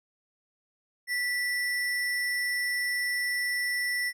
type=tone with sample-and-hold; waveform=sine; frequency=1964 Hz; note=B6; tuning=10 cents flat; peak=-26 dBFS; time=1.07-4.13 s; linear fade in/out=50 ms; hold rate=7350 Hz; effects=low-pass 12000 Hz 12 dB/octave